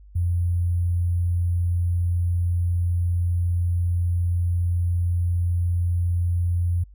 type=tone with sample-and-hold; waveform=sine; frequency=87.31 Hz; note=F2; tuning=in tune; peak=-19 dBFS; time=0.15-6.84 s; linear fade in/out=10 ms; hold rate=11025 Hz; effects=added 50 Hz sine -44 dBFS peak until 6.94 s